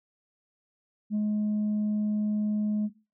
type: tone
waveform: sine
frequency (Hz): 210.8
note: G#3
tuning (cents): +26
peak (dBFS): -22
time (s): 1.1-2.9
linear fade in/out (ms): 50
effects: noise-tail reverb RT60 0.3 s tail -18 dB re dry + tanh soft clip ceiling -23 dBFS